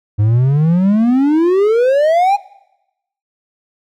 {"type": "exponential sweep", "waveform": "triangle", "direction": "up", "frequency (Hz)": [101.2, 830.6], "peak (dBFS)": -7, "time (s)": [0.18, 2.37], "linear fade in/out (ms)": 20, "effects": ["noise-tail reverb RT60 0.9 s tail -21 dB re dry"]}